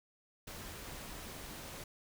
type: noise with amplitude modulation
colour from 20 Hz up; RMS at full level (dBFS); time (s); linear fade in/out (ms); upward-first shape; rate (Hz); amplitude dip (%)
pink; -45; 0.47-1.84; 5; sine; 237; 40
effects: none